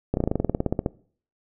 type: slowing click train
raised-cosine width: 2 ms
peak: -9 dBFS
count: 16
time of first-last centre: 0.14-0.862 s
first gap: 31 ms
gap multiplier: 1.06
effects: noise-tail reverb RT60 0.5 s tail -21 dB re dry

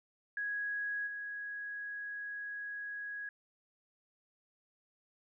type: tone with level steps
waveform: sine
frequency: 1661.2 Hz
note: G#6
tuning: in tune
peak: -34 / -39 dBFS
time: 0.37-3.29 s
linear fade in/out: 2 ms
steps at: 1.06 s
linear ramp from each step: 20 ms
effects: none

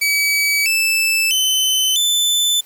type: tone with pitch steps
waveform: sawtooth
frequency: 2282 / 2637 / 3046 / 3519 Hz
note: C#7 / E7 / F#7 / A7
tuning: +50 / 0 / +50 / 0 cents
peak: -11 dBFS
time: 0.01-2.61 s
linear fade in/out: 10 ms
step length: 650 ms
effects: white hiss -47 dBFS RMS until 2.65 s + high-pass 100 Hz 12 dB/octave

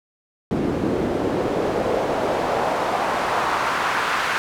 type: noise with band-pass filter sweep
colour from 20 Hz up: pink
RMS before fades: -22 dBFS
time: 0.51-4.38 s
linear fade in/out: 0 ms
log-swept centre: 280 to 1500 Hz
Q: 1.6
effects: none

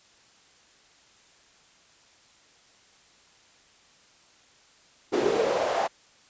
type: noise with high-pass filter sweep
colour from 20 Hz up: brown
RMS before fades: -25 dBFS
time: 5.12-5.88 s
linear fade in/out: 20 ms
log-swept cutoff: 350 to 740 Hz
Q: 4.3
effects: white hiss -58 dBFS RMS until 6.29 s + resampled to 16000 Hz

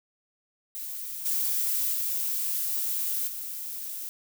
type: noise with level steps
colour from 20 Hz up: violet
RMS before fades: -36 / -27 / -29 / -36 dBFS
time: 0.75-4.09 s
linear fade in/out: 0 ms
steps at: 1.25 / 1.93 / 3.27 s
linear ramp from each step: 10 ms
effects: none

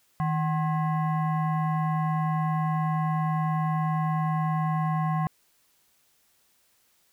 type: tone with frequency modulation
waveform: sine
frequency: 158.5 Hz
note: D#3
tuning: 32 cents sharp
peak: -23 dBFS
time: 0.2-5.27 s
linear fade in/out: 0 ms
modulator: 910 Hz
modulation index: 0.81
effects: white hiss -66 dBFS RMS until 7.12 s

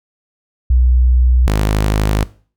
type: tone pair in turn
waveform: sine / sawtooth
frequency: 62 / 52.14 Hz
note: B1 / G#1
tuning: +7 / +8 cents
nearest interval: minor third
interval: 299 cents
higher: first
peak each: -8 dBFS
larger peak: neither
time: 0.7-1.47 / 1.47-2.24 s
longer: neither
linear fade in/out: 5 ms
effects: noise-tail reverb RT60 0.4 s tail -19 dB re dry

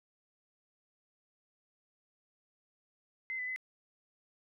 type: tone with pitch steps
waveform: sine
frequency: 2061 / 2001 / 2027 Hz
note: C7 / B6 / B6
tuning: -27 / +22 / +45 cents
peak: -35 dBFS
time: 3.3-3.561 s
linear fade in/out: 0 ms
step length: 87 ms
effects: none

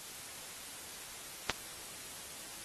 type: clicks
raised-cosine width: 0.2 ms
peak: -10 / -24 dBFS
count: 2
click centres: 1.497 / 1.505 s
effects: white hiss -47 dBFS RMS until 2.64 s + AAC 32 kbps

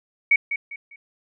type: tone with echo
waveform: sine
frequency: 2240 Hz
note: C#7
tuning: 18 cents sharp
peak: -12 dBFS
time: 0.31-0.36 s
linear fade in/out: 5 ms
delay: 200 ms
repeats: 3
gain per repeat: -10 dB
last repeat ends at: 0.96 s
effects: none

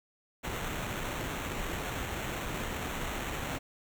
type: noise with sample-and-hold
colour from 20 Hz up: pink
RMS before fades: -36 dBFS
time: 0.43-3.59 s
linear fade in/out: 20 ms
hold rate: 4900 Hz
effects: none

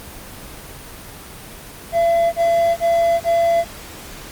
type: tone bursts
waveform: triangle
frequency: 676 Hz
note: E5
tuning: 43 cents sharp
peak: -11 dBFS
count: 4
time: 1.92-3.647 s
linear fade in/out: 50 ms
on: 410 ms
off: 29 ms
effects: pink hiss -36 dBFS RMS until 4.31 s + Opus 24 kbps

